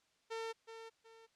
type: tone with echo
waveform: sawtooth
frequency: 451.8 Hz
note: A4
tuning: 46 cents sharp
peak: -36 dBFS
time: 0.3-0.53 s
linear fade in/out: 20 ms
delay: 370 ms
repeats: 2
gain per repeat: -9 dB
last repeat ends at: 1.27 s
effects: white hiss -75 dBFS RMS until 1.35 s + low-pass 6000 Hz 12 dB/octave